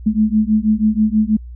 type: beating tone pair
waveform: sine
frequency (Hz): 212.3 / 218.5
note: G#3 / A3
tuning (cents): +38 / -12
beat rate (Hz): 6.2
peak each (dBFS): -15 / -15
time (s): 0.06-1.37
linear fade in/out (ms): 10
effects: added 60 Hz sine -30 dBFS peak until 1.55 s